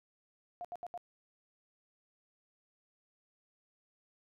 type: tone bursts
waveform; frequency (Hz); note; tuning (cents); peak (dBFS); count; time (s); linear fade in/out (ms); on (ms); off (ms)
sine; 705; F5; +16; -39; 4; 0.61-0.976; 0; 36; 74
effects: none